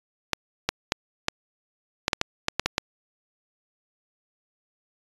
clicks, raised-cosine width 0.2 ms, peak -4 dBFS, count 11, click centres 0.333 / 0.69 / 0.921 / 1.284 / 2.081 / 2.132 / 2.214 / 2.484 / 2.596 / 2.66 / 2.781 s, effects resampled to 24000 Hz

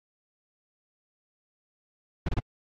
brown noise bursts, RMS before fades -26 dBFS, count 3, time 2.26-2.393 s, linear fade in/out 5 ms, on 27 ms, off 26 ms, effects low-pass 4000 Hz 12 dB/octave + AAC 32 kbps

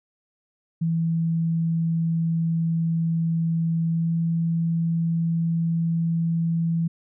sine tone with pitch glide, 164.81 to 166.05 Hz, E3 to E3, 0 to +13 cents, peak -20 dBFS, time 0.81-6.88 s, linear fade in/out 10 ms, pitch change +13 cents, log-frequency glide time 3.89-4.12 s, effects none

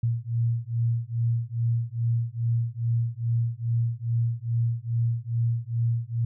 sine beating tone pair, 115.5 / 117.9 Hz, A#2 / A#2, -16 / +20 cents, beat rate 2.4 Hz, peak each -26 / -26 dBFS, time 0.03-6.25 s, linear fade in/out 5 ms, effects none

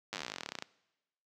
slowing click train, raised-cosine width 0.2 ms, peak -20 dBFS, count 26, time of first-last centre 0.13-0.624 s, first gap 9 ms, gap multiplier 1.06, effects noise-tail reverb RT60 1.0 s tail -22 dB re dry + high-pass 150 Hz 12 dB/octave

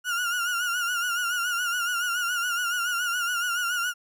35% pulse tone with vibrato, 1425 Hz, F6, 34 cents sharp, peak -23 dBFS, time 0.04-3.94 s, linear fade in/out 50 ms, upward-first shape sine, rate 7.1 Hz, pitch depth 64 cents each way, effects none

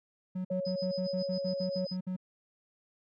triangle tone bursts, 184.3 Hz, F#3, 7 cents flat, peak -30 dBFS, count 12, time 0.35-2.165 s, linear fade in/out 10 ms, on 99 ms, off 57 ms
sine tone, 554.4 Hz, C#5, in tune, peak -32 dBFS, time 0.5-1.87 s, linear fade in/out 5 ms
sine tone with tremolo, 5020 Hz, D#8, 15 cents sharp, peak -39 dBFS, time 0.65-1.97 s, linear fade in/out 5 ms, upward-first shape sine, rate 7.4 Hz, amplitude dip 85%
effects none

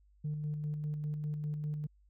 sine tone with tremolo, 150.2 Hz, D3, 39 cents sharp, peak -31 dBFS, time 0.24-1.87 s, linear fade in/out 10 ms, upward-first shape square, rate 5 Hz, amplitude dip 35%, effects tanh soft clip ceiling -30 dBFS + added 50 Hz sine -62 dBFS peak until 2.09 s

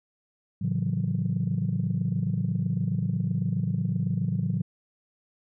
sine chord, F# minor seventh, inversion first, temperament just, 111 / 138.75 / 166.5 / 185 Hz, A2 / C#3 / E3 / F#3, +16 / +2 / +18 / 0 cents, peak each -29 dBFS, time 0.61-4.62 s, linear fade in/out 10 ms, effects tanh soft clip ceiling -16 dBFS

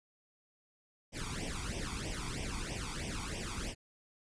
pink noise with flanger, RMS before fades -39 dBFS, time 1.12-3.75 s, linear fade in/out 50 ms, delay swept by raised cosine 0.35 to 0.89 ms, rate 3.1 Hz, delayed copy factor +0.9, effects resampled to 22050 Hz

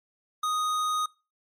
sine tone with tanh clipping, 1244.5 Hz, D#6, in tune, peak -27 dBFS, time 0.43-1.06 s, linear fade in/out 5 ms, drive 18 dB, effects noise-tail reverb RT60 0.3 s tail -23 dB re dry + MP3 64 kbps

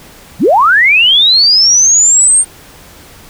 sine linear sweep, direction up, 116.54 to 8800 Hz, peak -4 dBFS, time 0.39-2.45 s, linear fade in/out 50 ms, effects pink hiss -37 dBFS RMS until 3.29 s

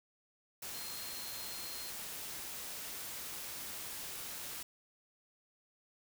sine tone in noise, 4200 Hz, C8, 6 cents sharp, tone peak -48 dBFS, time 0.74-1.9 s, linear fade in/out 5 ms, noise white, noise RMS -44 dBFS, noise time 0.62-4.63 s, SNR -7 dB, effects none

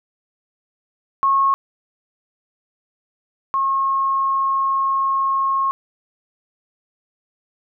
sine tone pair in turn, 1091 / 1083.5 Hz, C#6 / C#6, -28 / -40 cents, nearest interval unison, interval 12 cents, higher first, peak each -13 / -16 dBFS, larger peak first, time 1.23-1.54 / 3.54-5.71 s, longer second, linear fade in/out 0 ms, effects none

